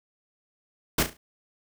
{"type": "noise with echo", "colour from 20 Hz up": "pink", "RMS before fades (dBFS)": -22, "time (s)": [0.98, 1.03], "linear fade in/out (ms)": 5, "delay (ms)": 35, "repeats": 4, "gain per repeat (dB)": -9, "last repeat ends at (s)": 1.17, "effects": []}